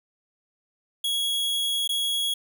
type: tone with dropouts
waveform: 45% pulse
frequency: 3331 Hz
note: G#7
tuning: 4 cents sharp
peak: -23 dBFS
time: 1.04-2.34 s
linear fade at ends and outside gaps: 5 ms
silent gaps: 1.877-1.891 s
effects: none